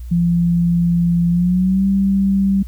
sine tone with pitch glide, 171.8 to 195.08 Hz, F3 to G3, -28 to -8 cents, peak -12 dBFS, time 0.11-2.63 s, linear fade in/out 10 ms, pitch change +220 cents, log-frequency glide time 1.3-1.86 s, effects added 60 Hz sine -27 dBFS peak until 2.67 s + white hiss -53 dBFS RMS until 2.67 s

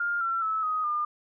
sine tone with pitch steps, 1406 / 1353.4 / 1302.8 / 1254.1 / 1207.1 Hz, F6 / E6 / E6 / D#6 / D6, +11 / +45 / -21 / +13 / +47 cents, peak -25 dBFS, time 0-1.05 s, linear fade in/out 5 ms, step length 210 ms, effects none

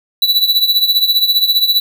square tone with tremolo, 3951 Hz, B7, in tune, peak -7 dBFS, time 0.22-1.8 s, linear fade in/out 2 ms, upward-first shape triangle, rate 15 Hz, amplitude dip 80%, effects none

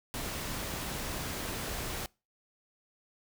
pink noise, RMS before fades -37 dBFS, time 0.14-2.06 s, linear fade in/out 0 ms, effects noise-tail reverb RT60 0.3 s tail -25 dB re dry

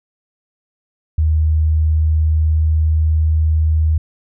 sine tone with pitch glide, 78.1 to 78.6 Hz, D#2 to D#2, +7 to +18 cents, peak -11 dBFS, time 1.18-3.98 s, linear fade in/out 5 ms, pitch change +11 cents, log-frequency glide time 1.45-3.18 s, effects none

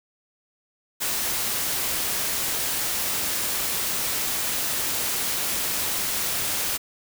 white noise, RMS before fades -26 dBFS, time 1-6.78 s, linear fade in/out 20 ms, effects none

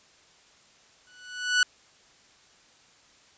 sawtooth tone with exponential growth, 1480 Hz, F#6, in tune, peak -13 dBFS, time 1.07-1.63 s, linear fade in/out 2 ms, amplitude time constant 120 ms, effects white hiss -58 dBFS RMS until 3.37 s + resampled to 16000 Hz

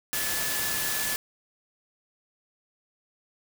sine tone in noise, 1729 Hz, A6, 31 cents flat, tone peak -35 dBFS, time 0.13-1.16 s, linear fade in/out 0 ms, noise white, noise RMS -29 dBFS, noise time 0.13-1.16 s, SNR -9 dB, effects none

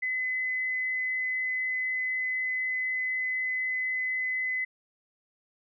sine tone, 2024 Hz, B6, 42 cents sharp, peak -27 dBFS, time 0.02-4.65 s, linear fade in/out 10 ms, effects none

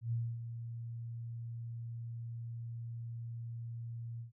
sine tone with ADSR envelope, 116.54 Hz, A#2, in tune, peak -31 dBFS, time 0.01-4.32 s, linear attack 110 ms, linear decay 260 ms, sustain -9 dB, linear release 120 ms, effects none

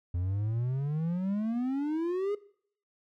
triangle exponential sweep, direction up, 85.5 to 420 Hz, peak -26 dBFS, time 0.14-2.35 s, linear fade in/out 5 ms, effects noise-tail reverb RT60 0.6 s tail -20 dB re dry

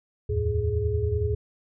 sine tone cluster, 76.4 / 86.9 / 109.6 / 418.4 Hz, D#2 / F2 / A2 / G#4, -31 / -8 / -6 / +13 cents, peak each -28 dBFS, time 0.29-1.35 s, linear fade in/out 10 ms, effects none

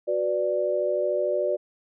sine chord, B minor, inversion second, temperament equal, 370 / 493.9 / 587.3 Hz, F#4 / B4 / D5, 0 / 0 / 0 cents, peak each -28 / -29 / -24 dBFS, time 0.07-1.57 s, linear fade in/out 20 ms, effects none

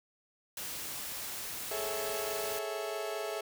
white noise, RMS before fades -40 dBFS, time 0.57-2.59 s, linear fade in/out 2 ms
35% pulse chord, A major seventh, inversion third, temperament equal with one note detuned, 415.3 / 440 / 554.4 / 656.2 Hz, G#4 / A4 / C#5 / E5, 0 / 0 / 0 / -8 cents, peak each -38 / -40 / -42 / -37 dBFS, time 1.71-3.41 s, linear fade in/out 5 ms
effects none

